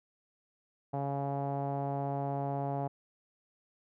sawtooth tone with low-pass filter, 139.7 Hz, C#3, 14 cents sharp, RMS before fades -34 dBFS, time 0.93-2.88 s, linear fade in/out 10 ms, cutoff 760 Hz, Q 5.1, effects none

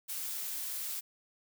blue noise, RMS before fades -38 dBFS, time 0.08-1.01 s, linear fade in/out 20 ms, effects none

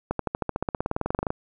accelerating click train, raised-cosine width 1 ms, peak -11 dBFS, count 22, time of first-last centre 0.11-1.305 s, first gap 83 ms, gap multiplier 0.96, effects none

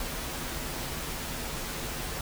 pink noise with comb filter, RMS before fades -35 dBFS, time 0-2.21 s, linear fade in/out 2 ms, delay 10 ms, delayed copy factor -0.5, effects none

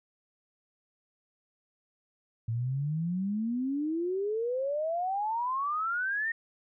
sine exponential sweep, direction up, 110.8 to 1864.7 Hz, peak -28 dBFS, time 2.48-6.32 s, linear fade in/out 5 ms, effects none

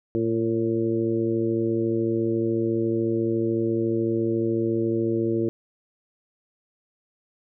harmonic tone with a mistuned harmonic, 114 Hz, A#2, 38 cents flat, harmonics 1 / 2 / 3 / 4 / 5, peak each -30 / -29 / -23 / -29 / -36 dBFS, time 0.15-5.49 s, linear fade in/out 0 ms, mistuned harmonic 5, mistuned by -32 cents, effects none

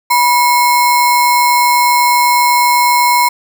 sine tone with sample-and-hold, 974 Hz, B5, 24 cents flat, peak -7 dBFS, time 0.1-3.29 s, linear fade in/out 10 ms, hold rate 3150 Hz, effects none

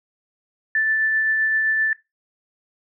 sine tone with tremolo, 1760 Hz, A6, in tune, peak -16 dBFS, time 0.75-1.93 s, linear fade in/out 2 ms, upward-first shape triangle, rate 7.7 Hz, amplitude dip 25%, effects noise-tail reverb RT60 0.2 s tail -19 dB re dry

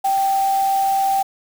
sine tone in noise, 781 Hz, G5, 7 cents flat, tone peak -15 dBFS, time 0.04-1.23 s, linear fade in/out 10 ms, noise white, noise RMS -33 dBFS, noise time 0.04-1.23 s, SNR +15 dB, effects none

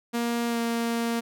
sawtooth tone with pitch glide, 235.6 to 232.6 Hz, A#3 to A#3, +19 to -4 cents, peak -21 dBFS, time 0.13-1.21 s, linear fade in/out 20 ms, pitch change -23 cents, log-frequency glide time 0.48-0.58 s, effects none

